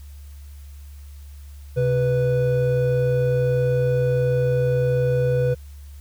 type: tone pair together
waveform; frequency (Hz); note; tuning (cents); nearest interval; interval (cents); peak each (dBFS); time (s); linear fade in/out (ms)
triangle; 130.82 / 493.9; C3 / B4; 0 / 0; octave + major seventh; 2300; -18; 1.76-5.55; 20
effects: added 71 Hz sine -37 dBFS peak until 6 s + white hiss -55 dBFS RMS until 6 s